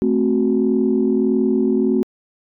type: chord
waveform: sine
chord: F# diminished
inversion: first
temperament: equal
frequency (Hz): 220 / 261.6 / 370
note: A3 / C4 / F#4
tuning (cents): 0 / 0 / 0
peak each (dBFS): -18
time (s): 0.02-2.03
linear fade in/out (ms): 0
effects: tanh soft clip ceiling -6 dBFS